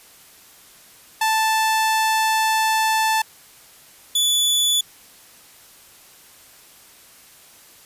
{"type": "tone pair in turn", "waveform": "sawtooth", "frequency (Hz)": [880, 3456], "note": ["A5", "A7"], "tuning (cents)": [0, -32], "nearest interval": "2 octaves", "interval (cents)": 2368, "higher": "second", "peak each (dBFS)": -13, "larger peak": "neither", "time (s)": [[1.21, 3.22], [4.15, 4.81]], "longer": "first", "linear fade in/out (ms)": 5, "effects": ["white hiss -48 dBFS RMS until 7.85 s", "resampled to 32000 Hz"]}